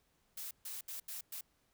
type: noise bursts at uneven times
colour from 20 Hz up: blue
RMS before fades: -44 dBFS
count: 5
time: 0.37-0.51 / 0.65-0.81 / 0.88-1 / 1.08-1.21 / 1.32-1.41 s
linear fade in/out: 5 ms
effects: pink hiss -75 dBFS RMS until 1.73 s